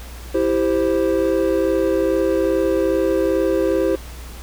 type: chord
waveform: triangle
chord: C major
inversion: first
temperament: equal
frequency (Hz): 329.6 / 392 / 523.3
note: E4 / G4 / C5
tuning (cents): 0 / 0 / 0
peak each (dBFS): -18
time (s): 0.34-3.96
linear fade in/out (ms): 10
effects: added 60 Hz sine -33 dBFS peak until 4.42 s + pink hiss -40 dBFS RMS until 4.42 s